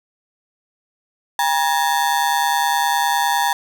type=ring-modulated tone; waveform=35% pulse; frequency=880 Hz; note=A5; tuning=in tune; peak=-11 dBFS; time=1.39-3.53 s; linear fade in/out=2 ms; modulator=74.9 Hz; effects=none